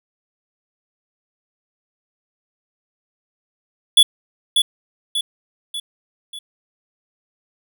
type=tone with echo; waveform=square; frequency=3429 Hz; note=A7; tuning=45 cents flat; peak=-7 dBFS; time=3.97-4.03 s; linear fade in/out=5 ms; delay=590 ms; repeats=4; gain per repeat=-6 dB; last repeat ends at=6.39 s; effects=none